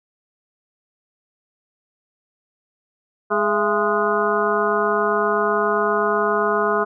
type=harmonic tone with a mistuned harmonic; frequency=207.7 Hz; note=G#3; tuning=in tune; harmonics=1 / 2 / 3 / 4 / 5 / 6 / 7; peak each=-29 / -21 / -24 / -30 / -24 / -23 / -26 dBFS; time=3.3-6.85 s; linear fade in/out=20 ms; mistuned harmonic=3; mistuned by=+120 cents; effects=none